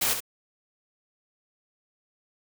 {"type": "noise with echo", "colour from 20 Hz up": "white", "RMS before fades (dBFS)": -25, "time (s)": [0.01, 0.14], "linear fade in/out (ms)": 10, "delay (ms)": 65, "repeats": 1, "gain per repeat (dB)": -7, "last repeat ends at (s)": 0.205, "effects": []}